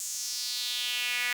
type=tone with high-pass filter sweep; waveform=sawtooth; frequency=244.6 Hz; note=B3; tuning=16 cents flat; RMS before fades=-32 dBFS; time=0-1.33 s; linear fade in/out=2 ms; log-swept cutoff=7300 to 2000 Hz; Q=3.2; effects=none